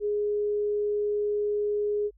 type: tone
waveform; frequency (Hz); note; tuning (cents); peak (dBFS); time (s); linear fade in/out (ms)
sine; 415.3; G#4; 0; -24; 0-2.11; 50
effects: added 50 Hz sine -56 dBFS peak until 2.17 s